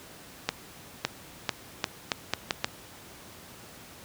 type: accelerating click train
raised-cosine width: 0.2 ms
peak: -7 dBFS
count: 8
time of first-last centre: 0.49-2.645 s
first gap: 560 ms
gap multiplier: 0.79
effects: pink hiss -48 dBFS RMS until 4.04 s + high-pass 80 Hz 12 dB/octave